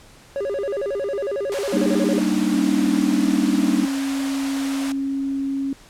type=tone with vibrato; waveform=triangle; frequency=472.5 Hz; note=A#4; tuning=23 cents sharp; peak=-20 dBFS; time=0.36-2.19 s; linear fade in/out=0 ms; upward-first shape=square; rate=11 Hz; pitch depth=280 cents each way
type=high-pass noise; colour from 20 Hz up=pink; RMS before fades=-33 dBFS; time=1.52-4.92 s; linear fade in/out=0 ms; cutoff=500 Hz; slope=96 dB/octave
type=chord; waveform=sine; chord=Eb major seventh; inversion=first; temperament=equal with one note detuned; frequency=196 / 233.1 / 293.7 / 313.5 Hz; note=G3 / Bb3 / D4 / Eb4; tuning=0 / 0 / 0 / +13 cents; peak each=-23 dBFS; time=1.72-3.86 s; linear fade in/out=20 ms
type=tone; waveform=sine; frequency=273.6 Hz; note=C#4; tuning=23 cents flat; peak=-21 dBFS; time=2.54-5.73 s; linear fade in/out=2 ms
effects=pink hiss -48 dBFS RMS until 5.89 s + low-pass 10000 Hz 12 dB/octave